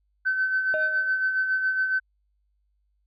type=tone with tremolo; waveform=sine; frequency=1528 Hz; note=G6; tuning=45 cents flat; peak=-19 dBFS; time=0.25-2 s; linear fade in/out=20 ms; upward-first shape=sine; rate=7.2 Hz; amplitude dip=50%
type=tone with exponential decay; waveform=sine; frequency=622.3 Hz; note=D#5; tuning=in tune; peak=-22 dBFS; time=0.74-1.2 s; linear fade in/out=0 ms; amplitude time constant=100 ms
effects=tanh soft clip ceiling -15 dBFS + added 50 Hz sine -67 dBFS peak until 3.06 s